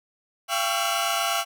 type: tone cluster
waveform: sawtooth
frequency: 684 / 788 / 1116 / 1340 / 2923 Hz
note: F5 / G5 / C#6 / E6 / F#7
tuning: -36 / +9 / +11 / +28 / -22 cents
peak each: -24 / -26 / -27 / -26 / -27 dBFS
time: 0.48-1.45 s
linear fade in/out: 50 ms
effects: none